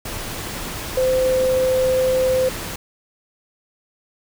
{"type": "tone in noise", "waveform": "sine", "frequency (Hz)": 516, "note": "C5", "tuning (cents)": -24, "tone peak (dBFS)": -15, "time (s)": [0.97, 2.49], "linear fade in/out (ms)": 5, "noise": "pink", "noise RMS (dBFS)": -29, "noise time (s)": [0.05, 2.76], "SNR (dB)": 11, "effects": []}